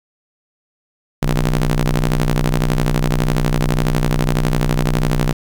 sawtooth ring-modulated tone, 61.74 Hz, B1, in tune, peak -7 dBFS, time 1.22-5.33 s, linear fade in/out 10 ms, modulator 86.6 Hz, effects 8-bit

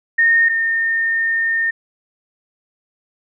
sine tone pair in turn, 1838 / 1823.2 Hz, A#6 / A#6, -25 / -39 cents, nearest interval unison, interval 14 cents, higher first, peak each -10 / -15 dBFS, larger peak first, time 0.18-0.49 / 0.49-1.71 s, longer second, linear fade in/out 10 ms, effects none

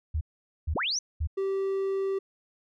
sine tone bursts, 77.78 Hz, D#2, in tune, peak -25 dBFS, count 3, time 0.14-1.273 s, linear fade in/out 10 ms, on 71 ms, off 460 ms
sine linear sweep, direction up, 55 to 6272 Hz, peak -26 dBFS, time 0.75-0.99 s, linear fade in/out 5 ms
triangle tone, 388.5 Hz, G4, 16 cents flat, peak -24 dBFS, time 1.37-2.19 s, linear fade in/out 10 ms
effects none

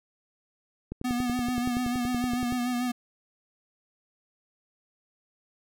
click train, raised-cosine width 3 ms, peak -21 dBFS, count 18, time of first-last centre 0.92-2.524 s, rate 10.6 Hz
square tone with vibrato, 245.8 Hz, B3, 8 cents flat, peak -27 dBFS, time 1.04-2.92 s, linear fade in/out 10 ms, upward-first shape sine, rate 6.8 Hz, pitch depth 38 cents each way
effects none

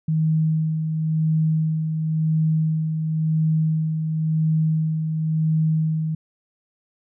sine tone with tremolo, 158 Hz, D#3, 27 cents sharp, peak -16 dBFS, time 0.08-6.15 s, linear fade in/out 5 ms, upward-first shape sine, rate 0.95 Hz, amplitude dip 45%, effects none

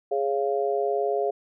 sine chord, Db major, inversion second, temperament just, 415.8 / 554.4 / 693 Hz, Ab4 / Db5 / F5, +2 / 0 / -14 cents, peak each -25 / -29 / -27 dBFS, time 0.11-1.31 s, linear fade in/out 10 ms, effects none

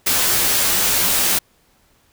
white noise with comb filter, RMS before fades -17 dBFS, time 0.06-1.39 s, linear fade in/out 10 ms, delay 13 ms, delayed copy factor -0.8, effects pink hiss -58 dBFS RMS until 2.12 s

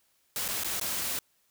white noise with dropouts, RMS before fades -32 dBFS, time 0.36-1.19 s, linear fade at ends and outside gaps 1 ms, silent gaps 0.48-0.486 / 0.636-0.645 / 0.798-0.812 s, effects white hiss -70 dBFS RMS until 1.5 s

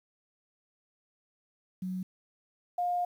sine tone pair in turn, 185 / 709.4 Hz, F#3 / F5, 0 / +27 cents, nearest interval octave + major seventh, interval 2327 cents, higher second, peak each -32 / -27 dBFS, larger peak second, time 1.82-2.03 / 2.78-3.05 s, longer second, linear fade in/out 5 ms, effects 10-bit

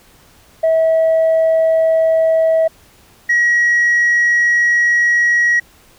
sine tone pair in turn, 647 / 1906.6 Hz, E5 / A#6, -32 / +39 cents, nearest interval octave + perfect fifth, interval 1871 cents, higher second, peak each -8 dBFS, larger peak neither, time 0.63-2.68 / 3.29-5.6 s, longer second, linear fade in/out 10 ms, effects tanh soft clip ceiling -8 dBFS + pink hiss -48 dBFS RMS until 5.98 s

